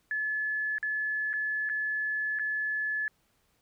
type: tone with dropouts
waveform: sine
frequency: 1720 Hz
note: A6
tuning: 40 cents flat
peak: -28 dBFS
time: 0.11-3.08 s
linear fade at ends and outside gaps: 1 ms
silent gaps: 0.783-0.828 / 1.331-1.337 / 1.691-1.697 / 2.388-2.395 s
effects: pink hiss -71 dBFS RMS until 3.61 s

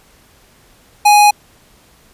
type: tone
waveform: square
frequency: 830.6 Hz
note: G#5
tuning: in tune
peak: -6 dBFS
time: 1.05-1.31 s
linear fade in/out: 10 ms
effects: pink hiss -49 dBFS RMS until 2.13 s + resampled to 32000 Hz

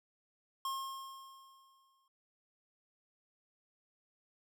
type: tone with exponential decay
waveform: square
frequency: 1074 Hz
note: C6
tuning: 45 cents sharp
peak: -35 dBFS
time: 0.65-2.08 s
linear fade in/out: 2 ms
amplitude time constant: 310 ms
effects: none

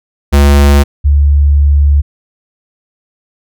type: tone pair in turn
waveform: square / sine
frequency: 71 / 71.87 Hz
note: C#2 / D2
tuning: +42 / -37 cents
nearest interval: unison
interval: 21 cents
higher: second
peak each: -4 dBFS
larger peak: neither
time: 0.32-0.84 / 1.04-2.02 s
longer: second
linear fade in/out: 20 ms
effects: none

